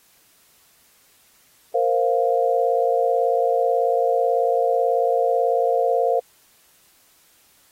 sine chord, Bb suspended second, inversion none, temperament just, 466.2 / 524.4 / 699.2 Hz, Bb4 / C5 / F5, 0 / +4 / +2 cents, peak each -21 dBFS, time 1.74-6.2 s, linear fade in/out 10 ms, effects white hiss -57 dBFS RMS until 7.71 s + AAC 48 kbps

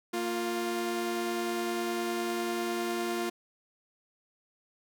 sawtooth tone pair together, 230.5 / 350.7 Hz, A#3 / F4, -19 / +7 cents, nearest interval perfect fifth, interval 726 cents, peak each -32 / -27 dBFS, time 0.13-3.3 s, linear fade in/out 10 ms, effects none

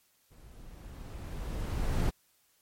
brown noise with level ramp, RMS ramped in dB -54 to -27 dBFS, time 0.3-2.11 s, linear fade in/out 20 ms, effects white hiss -69 dBFS RMS until 2.61 s + MP3 64 kbps

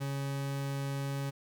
40% pulse tone, 138.59 Hz, C#3, in tune, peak -32 dBFS, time 0-1.31 s, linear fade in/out 20 ms, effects none

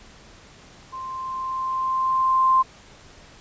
sine tone with level ramp, 1046.5 Hz, C6, in tune, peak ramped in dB -31 to -13 dBFS, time 0.92-2.63 s, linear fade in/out 20 ms, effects pink hiss -48 dBFS RMS until 3.4 s + resampled to 16000 Hz

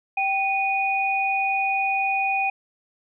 sine tone pair together, 779 / 2469 Hz, G5 / D#7, -11 / -14 cents, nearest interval octave + minor sixth, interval 1997 cents, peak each -23 dBFS, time 0.17-2.5 s, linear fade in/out 5 ms, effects none

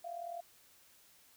sine tone with amplitude modulation, 689 Hz, F5, 24 cents flat, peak -37 dBFS, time 0.04-0.41 s, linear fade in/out 10 ms, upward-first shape sine, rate 39.9 Hz, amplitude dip 70%, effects white hiss -64 dBFS RMS until 1.36 s

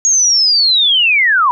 sine linear sweep, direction down, 6645 to 949 Hz, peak -8 dBFS, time 0.05-1.51 s, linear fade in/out 0 ms, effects none

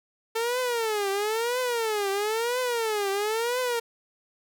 sawtooth tone with vibrato, 445.6 Hz, A4, 22 cents sharp, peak -21 dBFS, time 0.35-3.8 s, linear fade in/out 10 ms, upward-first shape triangle, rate 1 Hz, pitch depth 240 cents each way, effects none

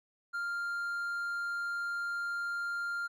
triangle tone, 1396.9 Hz, F6, in tune, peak -31 dBFS, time 0.33-3.08 s, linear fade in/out 20 ms, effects none

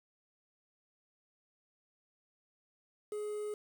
triangle tone with quantisation, 419.9 Hz, G#4, 19 cents sharp, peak -34 dBFS, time 3.12-3.54 s, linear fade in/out 2 ms, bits 9, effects none

